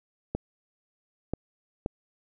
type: clicks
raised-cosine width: 2 ms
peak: -15 dBFS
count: 3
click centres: 0.35 / 1.336 / 1.861 s
effects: none